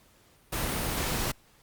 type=noise; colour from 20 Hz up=pink; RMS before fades=-30 dBFS; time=0.52-1.32 s; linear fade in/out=10 ms; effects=pink hiss -61 dBFS RMS until 1.62 s + Opus 48 kbps